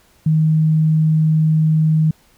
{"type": "tone", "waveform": "sine", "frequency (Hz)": 157, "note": "D#3", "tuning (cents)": 16, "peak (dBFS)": -11, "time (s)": [0.26, 2.11], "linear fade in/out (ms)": 5, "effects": ["pink hiss -54 dBFS RMS until 2.37 s"]}